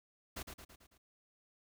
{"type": "noise with echo", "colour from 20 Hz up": "pink", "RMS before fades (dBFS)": -43, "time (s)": [0.36, 0.43], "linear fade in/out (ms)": 10, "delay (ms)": 110, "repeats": 5, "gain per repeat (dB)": -5, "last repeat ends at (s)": 0.98, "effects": []}